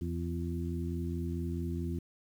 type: harmonic tone with a mistuned harmonic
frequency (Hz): 84.6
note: E2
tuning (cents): +45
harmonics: 1 / 2 / 3 / 4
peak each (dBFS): -35 / -38 / -40 / -41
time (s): 0.01-1.99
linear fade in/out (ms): 5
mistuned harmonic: 4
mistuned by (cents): +23
effects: 10-bit